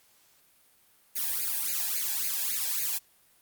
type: noise with flanger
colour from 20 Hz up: blue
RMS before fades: -30 dBFS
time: 1.15-2.99 s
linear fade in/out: 20 ms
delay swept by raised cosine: 0.44 to 1.24 ms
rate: 3.6 Hz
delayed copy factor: +1
effects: white hiss -63 dBFS RMS until 3.41 s + Opus 48 kbps